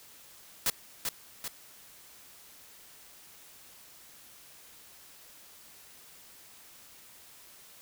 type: noise with echo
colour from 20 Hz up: white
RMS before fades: -27 dBFS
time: 0.66-0.7 s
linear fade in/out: 2 ms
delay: 390 ms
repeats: 2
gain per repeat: -5 dB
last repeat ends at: 1.48 s
effects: white hiss -54 dBFS RMS until 7.81 s